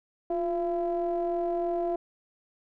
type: ring-modulated tone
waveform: triangle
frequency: 164.81 Hz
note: E3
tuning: in tune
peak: -21 dBFS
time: 0.3-1.96 s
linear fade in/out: 5 ms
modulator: 516 Hz
effects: none